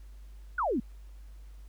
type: exponential sweep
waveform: sine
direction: down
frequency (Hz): 1542 to 206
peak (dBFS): -26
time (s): 0.58-0.8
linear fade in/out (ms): 5
effects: added 50 Hz sine -45 dBFS peak until 1.68 s + pink hiss -66 dBFS RMS until 1.68 s